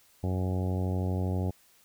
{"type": "harmonic tone", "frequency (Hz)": 92.5, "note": "F#2", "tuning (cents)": 0, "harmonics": [1, 2, 3, 4, 5, 6, 7, 8, 9], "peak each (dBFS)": [-28, -34, -38, -40, -42, -44, -45, -46, -47], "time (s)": [0.23, 1.51], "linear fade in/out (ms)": 10, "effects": ["white hiss -62 dBFS RMS until 1.84 s"]}